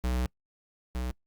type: tone pair in turn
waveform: square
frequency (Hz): 62.2 / 62.2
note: B1 / B1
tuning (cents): +13 / +13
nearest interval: unison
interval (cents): 0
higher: neither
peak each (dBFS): -27 / -31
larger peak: first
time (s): 0.04-0.26 / 0.95-1.11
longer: first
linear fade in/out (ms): 0
effects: noise-tail reverb RT60 0.1 s tail -25 dB re dry + Opus 48 kbps